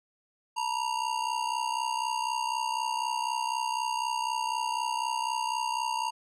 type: ring-modulated tone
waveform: square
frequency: 932.3 Hz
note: A#5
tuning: in tune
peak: -26 dBFS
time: 0.56-6.11 s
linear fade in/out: 20 ms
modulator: 32 Hz
effects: resampled to 22050 Hz